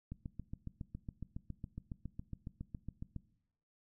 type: click train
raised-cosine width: 5 ms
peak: -30 dBFS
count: 23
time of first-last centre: 0.12-3.163 s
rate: 7.23 Hz
effects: noise-tail reverb RT60 0.8 s tail -19 dB re dry